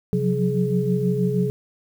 sine tone cluster, 132.9 / 178.3 / 184.6 / 421.2 Hz, C3 / F3 / F#3 / G#4, +27 / +36 / -4 / +24 cents, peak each -24 dBFS, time 0.13-1.5 s, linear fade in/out 0 ms, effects 8-bit

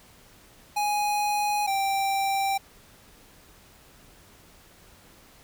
square tone pair in turn, 830.6 / 784 Hz, G#5 / G5, 0 / 0 cents, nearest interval minor second, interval 100 cents, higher first, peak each -24 dBFS, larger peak neither, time 0.76-1.67 / 1.67-2.58 s, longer neither, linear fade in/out 10 ms, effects pink hiss -54 dBFS RMS until 5.43 s

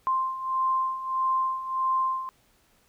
sine beating tone pair, 1046.5 / 1048.1 Hz, C6 / C6, 0 / +3 cents, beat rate 1.6 Hz, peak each -30 / -25 dBFS, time 0.07-2.29 s, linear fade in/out 0 ms, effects pink hiss -64 dBFS RMS until 2.88 s

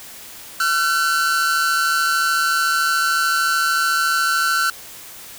45% pulse tone pair together, 1358.4 / 1512 Hz, F6 / F#6, -48 / +37 cents, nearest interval major second, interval 185 cents, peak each -19 dBFS, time 0.6-4.7 s, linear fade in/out 2 ms, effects white hiss -38 dBFS RMS until 5.38 s

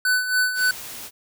square tone with tremolo, 1500 Hz, F#6, 23 cents sharp, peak -17 dBFS, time 0.05-0.71 s, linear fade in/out 2 ms, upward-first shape sine, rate 3.6 Hz, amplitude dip 65%
white noise, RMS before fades -36 dBFS, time 0.54-1.11 s, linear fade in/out 50 ms
effects none

